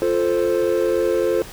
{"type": "chord", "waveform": "triangle", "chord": "F major", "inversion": "none", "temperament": "equal", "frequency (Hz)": [349.2, 440, 523.3], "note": ["F4", "A4", "C5"], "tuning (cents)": [0, 0, 0], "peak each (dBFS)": -19, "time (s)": [0.02, 1.42], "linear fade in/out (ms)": 0, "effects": ["pink hiss -38 dBFS RMS until 1.52 s"]}